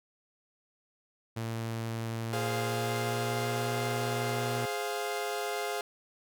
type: tone with pitch glide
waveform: sawtooth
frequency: 113.9 to 120.32 Hz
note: A#2 to B2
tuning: -40 to -45 cents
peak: -29 dBFS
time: 1.36-4.66 s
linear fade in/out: 10 ms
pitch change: +95 cents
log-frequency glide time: 2.25-3.72 s
type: chord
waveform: sawtooth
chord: F minor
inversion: first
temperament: equal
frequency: 415.3 / 523.3 / 698.5 Hz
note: Ab4 / C5 / F5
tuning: 0 / 0 / 0 cents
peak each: -31 / -35 / -32 dBFS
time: 2.33-5.81 s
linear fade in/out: 2 ms
effects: none